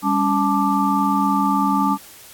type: tone cluster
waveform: sine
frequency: 199.4 / 279.9 / 875 / 1179 Hz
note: G3 / C#4 / A5 / D6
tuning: +30 / +17 / -10 / +6 cents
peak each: -21 dBFS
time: 0.02-1.98 s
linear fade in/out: 50 ms
effects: white hiss -43 dBFS RMS until 2.33 s + AAC 64 kbps